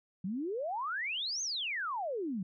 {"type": "exponential two-way sweep", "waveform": "sine", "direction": "up then down", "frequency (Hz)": [174.8, 6540, 174.8], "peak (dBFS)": -33, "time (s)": [0.24, 2.43], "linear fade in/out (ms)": 5, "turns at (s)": 1.42, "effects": []}